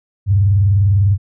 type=tone with vibrato; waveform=sine; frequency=98 Hz; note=G2; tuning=in tune; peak=-9 dBFS; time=0.26-1.18 s; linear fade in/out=50 ms; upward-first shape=square; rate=20 Hz; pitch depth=140 cents each way; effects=none

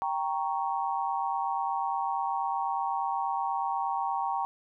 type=chord; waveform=sine; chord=G diminished; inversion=none; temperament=equal; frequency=784 / 932.3 / 1108.7 Hz; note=G5 / Bb5 / Db6; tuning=0 / 0 / 0 cents; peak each=-31 / -31 / -34 dBFS; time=0.02-4.45 s; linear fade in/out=0 ms; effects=none

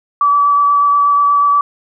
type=tone with vibrato; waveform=sine; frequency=1150 Hz; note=D6; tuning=37 cents flat; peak=-8 dBFS; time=0.21-1.61 s; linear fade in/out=2 ms; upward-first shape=sine; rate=8.3 Hz; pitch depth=10 cents each way; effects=none

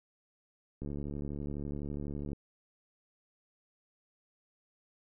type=click train; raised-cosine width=3 ms; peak=-27 dBFS; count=110; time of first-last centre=0.82-2.332 s; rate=72.1 Hz; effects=none

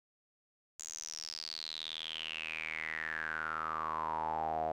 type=tone with band-pass filter sweep; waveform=sawtooth; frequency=79.4 Hz; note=D#2; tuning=36 cents sharp; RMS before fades=-39 dBFS; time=0.79-4.72 s; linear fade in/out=5 ms; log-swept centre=7000 to 670 Hz; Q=9.5; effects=none

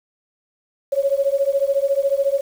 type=beating tone pair; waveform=sine; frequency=547 / 561 Hz; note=C#5 / C#5; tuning=-23 / +21 cents; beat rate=14 Hz; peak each=-19 dBFS; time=0.92-2.41 s; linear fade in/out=10 ms; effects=7-bit

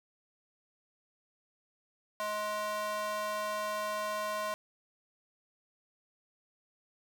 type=tone with high-pass filter; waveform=square; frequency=210.5 Hz; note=G#3; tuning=24 cents sharp; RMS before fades=-35 dBFS; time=2.2-4.54 s; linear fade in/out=0 ms; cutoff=820 Hz; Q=8.1; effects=none

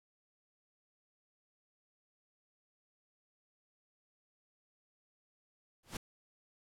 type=noise with exponential growth; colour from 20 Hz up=pink; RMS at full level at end=-36 dBFS; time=5.83-5.97 s; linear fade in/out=5 ms; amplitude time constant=30 ms; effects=low-pass 12000 Hz 12 dB/octave

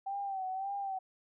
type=tone with vibrato; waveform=sine; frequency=775 Hz; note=G5; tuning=20 cents flat; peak=-34 dBFS; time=0.06-0.99 s; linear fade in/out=10 ms; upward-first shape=sine; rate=1.8 Hz; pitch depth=61 cents each way; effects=none

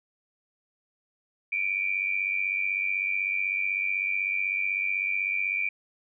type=tone pair together; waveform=sine; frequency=2309 / 2405 Hz; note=D7 / D7; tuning=-30 / +41 cents; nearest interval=minor second; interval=71 cents; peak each=-28 dBFS; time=1.52-5.69 s; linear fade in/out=5 ms; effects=none

